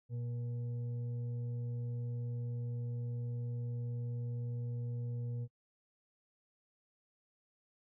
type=tone with frequency modulation; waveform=sine; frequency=119.8 Hz; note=A#2; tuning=48 cents sharp; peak=-36 dBFS; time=0.09-5.48 s; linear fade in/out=50 ms; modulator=359 Hz; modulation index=0.3; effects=noise-tail reverb RT60 0.1 s tail -26 dB re dry